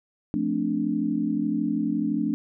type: chord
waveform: sine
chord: D minor seventh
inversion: first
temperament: equal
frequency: 174.61 / 220 / 261.6 / 293.7 Hz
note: F3 / A3 / C4 / D4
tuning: 0 / 0 / 0 / 0 cents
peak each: -32 / -27 / -30 / -26 dBFS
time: 0.34-2.34 s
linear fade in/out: 0 ms
effects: none